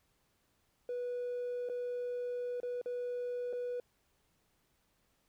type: tone with dropouts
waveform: triangle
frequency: 490 Hz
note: B4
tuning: 14 cents flat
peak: -32 dBFS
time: 0.89-3.8 s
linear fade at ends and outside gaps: 2 ms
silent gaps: 1.689-1.697 / 2.602-2.631 / 2.815-2.859 / 3.528-3.532 s
effects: tanh soft clip ceiling -31 dBFS + pink hiss -75 dBFS RMS until 5.28 s